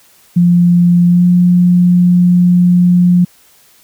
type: tone with pitch glide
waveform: sine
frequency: 174.61 to 177.56 Hz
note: F3 to F3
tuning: 0 to +29 cents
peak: -5 dBFS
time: 0.36-3.25 s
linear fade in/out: 10 ms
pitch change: +29 cents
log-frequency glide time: 1.07-1.25 s
effects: white hiss -47 dBFS RMS until 3.83 s